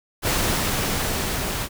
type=noise with level ramp; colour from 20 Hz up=pink; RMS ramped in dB=-21 to -27 dBFS; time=0.22-1.69 s; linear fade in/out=50 ms; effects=none